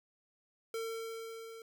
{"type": "tone with level ramp", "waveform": "square", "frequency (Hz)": 452.6, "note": "A4", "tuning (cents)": 49, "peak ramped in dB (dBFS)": [-36, -48], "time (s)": [0.74, 1.62], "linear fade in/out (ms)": 2, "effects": []}